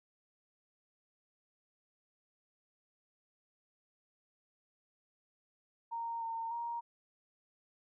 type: tone with pitch steps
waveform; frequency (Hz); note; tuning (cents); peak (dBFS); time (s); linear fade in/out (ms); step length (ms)
sine; 926 / 912 / 938; A#5 / A#5 / A#5; -12 / -38 / +11; -36; 5.91-6.81; 20; 300
effects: none